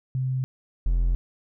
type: tone pair in turn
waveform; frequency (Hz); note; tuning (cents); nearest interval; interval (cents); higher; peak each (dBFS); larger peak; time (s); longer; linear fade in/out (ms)
sine / triangle; 130 / 43.03; C3 / F1; -11 / -25; octave + perfect fifth; 1914; first; -23 / -17; second; 0.15-0.44 / 0.86-1.15; neither; 0
effects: none